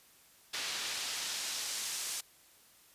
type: noise with band-pass filter sweep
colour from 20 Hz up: pink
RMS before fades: -38 dBFS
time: 0.53-2.21 s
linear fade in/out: 10 ms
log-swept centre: 3700 to 7600 Hz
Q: 0.91
effects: white hiss -62 dBFS RMS until 2.94 s + resampled to 32000 Hz